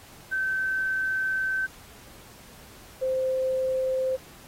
sine tone pair in turn, 1541 / 520.8 Hz, G6 / C5, -30 / -8 cents, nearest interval octave + perfect fifth, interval 1878 cents, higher first, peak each -24 / -23 dBFS, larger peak second, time 0.31-1.67 / 3.01-4.17 s, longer first, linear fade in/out 20 ms, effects pink hiss -50 dBFS RMS until 4.47 s + AAC 48 kbps

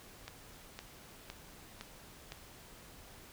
click train, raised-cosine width 0.2 ms, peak -26 dBFS, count 5, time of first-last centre 0.28-2.321 s, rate 1.96 Hz, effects pink hiss -55 dBFS RMS until 3.32 s

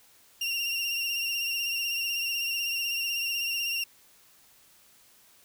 30% pulse tone with vibrato, 2770 Hz, F7, 15 cents flat, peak -25 dBFS, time 0.41-3.84 s, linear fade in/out 5 ms, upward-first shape sine, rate 16 Hz, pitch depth 32 cents each way, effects white hiss -59 dBFS RMS until 5.44 s

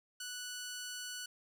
10% pulse tone, 1480 Hz, F#6, in tune, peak -33 dBFS, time 0.2-1.26 s, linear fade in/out 5 ms, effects none

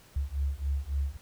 sine beating tone pair, 68 / 71.6 Hz, C#2 / D2, -33 / -43 cents, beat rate 3.6 Hz, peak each -31 dBFS, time 0.16-1.17 s, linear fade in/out 5 ms, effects pink hiss -57 dBFS RMS until 1.21 s

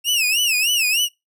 sawtooth tone with vibrato, 2704 Hz, E7, 43 cents sharp, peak -13 dBFS, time 0.04-1.09 s, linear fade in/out 50 ms, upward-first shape sine, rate 3.3 Hz, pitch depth 170 cents each way, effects noise-tail reverb RT60 0.2 s tail -24 dB re dry

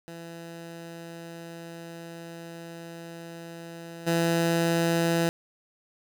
15% pulse tone with level steps, 167.6 Hz, E3, 29 cents sharp, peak -33 / -16 dBFS, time 0.08-5.29 s, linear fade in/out 0 ms, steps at 4.06 s, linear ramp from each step 20 ms, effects none

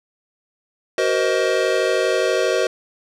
square chord, C half-diminished seventh, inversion second, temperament just, 376.7 / 470.9 / 523.3 / 627.9 Hz, Gb4 / Bb4 / C5 / Eb5, +31 / +18 / 0 / +16 cents, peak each -23 dBFS, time 0.98-2.67 s, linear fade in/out 2 ms, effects low-pass 7000 Hz 12 dB/octave

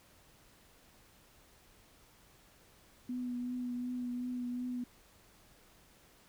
sine tone with vibrato, 246.9 Hz, B3, in tune, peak -35 dBFS, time 3.09-4.84 s, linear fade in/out 5 ms, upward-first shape triangle, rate 2.7 Hz, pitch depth 24 cents each way, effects pink hiss -63 dBFS RMS until 6.28 s

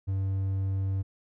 triangle tone, 96.5 Hz, G2, 27 cents flat, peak -24 dBFS, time 0.07-1.03 s, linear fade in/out 20 ms, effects none

